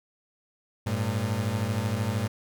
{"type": "beating tone pair", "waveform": "30% pulse", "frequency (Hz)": [100, 113], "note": ["G2", "A2"], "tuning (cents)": [35, 47], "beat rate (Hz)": 13, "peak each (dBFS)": -26, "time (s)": [0.86, 2.28], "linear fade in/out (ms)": 10, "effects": []}